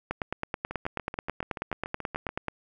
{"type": "two click trains", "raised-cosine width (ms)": 0.5, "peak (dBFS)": [-20, -14], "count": [12, 23], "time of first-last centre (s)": [[0.71, 2.29], [0.11, 2.483]], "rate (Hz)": [6.96, 9.27], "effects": []}